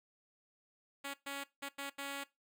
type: tone bursts at uneven times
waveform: 5% pulse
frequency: 279.1 Hz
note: C#4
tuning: 12 cents sharp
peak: -29 dBFS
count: 5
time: 1.04-1.14 / 1.26-1.44 / 1.62-1.69 / 1.78-1.9 / 1.98-2.24 s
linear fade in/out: 10 ms
effects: noise-tail reverb RT60 0.2 s tail -19 dB re dry